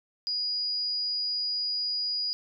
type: tone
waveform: sine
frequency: 4898 Hz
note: D#8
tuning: 28 cents flat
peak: -27 dBFS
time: 0.27-2.33 s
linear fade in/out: 0 ms
effects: none